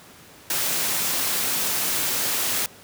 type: noise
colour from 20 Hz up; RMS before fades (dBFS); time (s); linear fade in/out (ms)
white; -24; 0.5-2.66; 2
effects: pink hiss -47 dBFS RMS until 2.83 s + high-pass 100 Hz 12 dB/octave